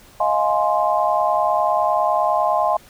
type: chord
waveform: sine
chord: F minor seventh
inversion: third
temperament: just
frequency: 628.6 / 698.5 / 838.1 / 1047.7 Hz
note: Eb5 / F5 / Ab5 / C6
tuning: +18 / 0 / +16 / +2 cents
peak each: -21 dBFS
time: 0.2-2.77 s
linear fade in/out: 5 ms
effects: pink hiss -48 dBFS RMS until 2.89 s